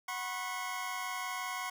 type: chord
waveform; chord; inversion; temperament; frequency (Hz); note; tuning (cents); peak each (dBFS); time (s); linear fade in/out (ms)
25% pulse; F# suspended fourth; none; equal with one note detuned; 740 / 987.8 / 1087.2; F#5 / B5 / C#6; 0 / 0 / -34; -38 / -38 / -35; 0.08-1.7; 5
effects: none